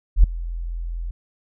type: tone with ADSR envelope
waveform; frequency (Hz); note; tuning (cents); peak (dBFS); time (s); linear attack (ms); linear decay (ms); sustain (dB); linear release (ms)
sine; 42.33; E1; +47; -5; 0.16-1.11; 77; 6; -20; 4
effects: none